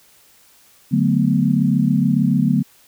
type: chord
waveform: sine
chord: B minor seventh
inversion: first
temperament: equal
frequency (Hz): 146.83 / 185 / 220 / 246.9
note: D3 / F#3 / A3 / B3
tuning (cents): 0 / 0 / 0 / 0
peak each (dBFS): -19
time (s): 0.91-2.63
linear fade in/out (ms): 20
effects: white hiss -52 dBFS RMS until 2.87 s